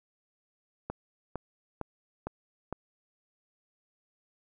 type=click train; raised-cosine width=1 ms; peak=-20 dBFS; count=5; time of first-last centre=0.9-2.726 s; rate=2.19 Hz; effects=none